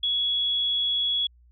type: tone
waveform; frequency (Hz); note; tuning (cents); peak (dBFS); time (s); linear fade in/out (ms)
sine; 3361; G#7; +20; -22; 0.03-1.27; 5
effects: added 60 Hz sine -53 dBFS peak until 1.51 s